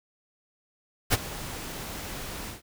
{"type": "noise with ADSR envelope", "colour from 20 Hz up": "pink", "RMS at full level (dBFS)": -20, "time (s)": [1.1, 2.62], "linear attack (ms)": 32, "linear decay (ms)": 31, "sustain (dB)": -17, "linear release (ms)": 140, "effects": []}